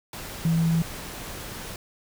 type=tone in noise; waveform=sine; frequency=164.81 Hz; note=E3; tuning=in tune; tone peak=-19 dBFS; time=0.45-0.82 s; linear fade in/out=2 ms; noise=pink; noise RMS=-37 dBFS; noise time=0.13-1.76 s; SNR=+15 dB; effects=none